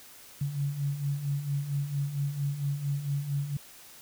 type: beating tone pair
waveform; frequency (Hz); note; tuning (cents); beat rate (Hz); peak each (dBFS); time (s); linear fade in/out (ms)
sine; 138.59 / 142.99; C#3 / D3; 0 / -46; 4.4; -35 / -29; 0.41-3.57; 5
effects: white hiss -51 dBFS RMS until 4.01 s